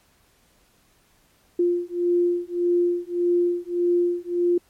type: beating tone pair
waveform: sine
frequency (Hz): 349.2 / 350.9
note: F4 / F4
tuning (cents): 0 / +8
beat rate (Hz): 1.7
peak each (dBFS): -22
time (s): 1.59-4.58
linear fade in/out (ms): 5
effects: pink hiss -61 dBFS RMS until 4.69 s + MP3 64 kbps